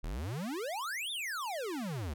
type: exponential two-way sweep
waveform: square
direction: up then down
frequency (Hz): 34.65 to 3729 to 66.1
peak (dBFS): -36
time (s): 0.03-2.14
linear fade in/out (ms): 10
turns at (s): 1.11
effects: none